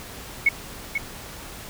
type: tone with echo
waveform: sine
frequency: 2200 Hz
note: C#7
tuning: 14 cents flat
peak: -13 dBFS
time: 0.46-0.49 s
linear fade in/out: 5 ms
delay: 490 ms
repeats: 1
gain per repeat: -8 dB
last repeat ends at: 0.98 s
effects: pink hiss -39 dBFS RMS until 1.69 s